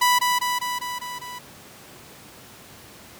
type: tone with echo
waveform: sawtooth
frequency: 987.8 Hz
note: B5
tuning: in tune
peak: -12 dBFS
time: 0.01-0.19 s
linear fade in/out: 10 ms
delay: 200 ms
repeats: 6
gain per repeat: -3 dB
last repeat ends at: 1.39 s
effects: pink hiss -45 dBFS RMS until 3.19 s + high-pass 100 Hz 12 dB/octave